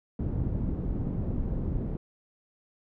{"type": "low-pass noise", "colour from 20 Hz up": "pink", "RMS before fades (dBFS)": -30, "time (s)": [0.19, 1.97], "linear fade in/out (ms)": 2, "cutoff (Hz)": 260, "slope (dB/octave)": 12, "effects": []}